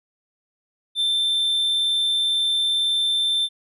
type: tone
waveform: triangle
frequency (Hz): 3559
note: A7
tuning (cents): +19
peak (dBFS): -17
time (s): 0.95-3.49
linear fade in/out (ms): 50
effects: resampled to 32000 Hz